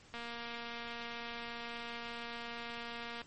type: click train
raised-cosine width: 0.3 ms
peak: -28 dBFS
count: 724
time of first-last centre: 0.14-3.217 s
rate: 235 Hz
effects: pink hiss -60 dBFS RMS until 3.26 s + MP3 32 kbps